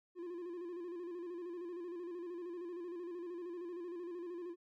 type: tone with vibrato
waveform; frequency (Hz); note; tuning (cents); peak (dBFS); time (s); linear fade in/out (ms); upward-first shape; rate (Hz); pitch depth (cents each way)
triangle; 349.2; F4; 0; -40; 0.15-4.56; 50; square; 13; 52
effects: none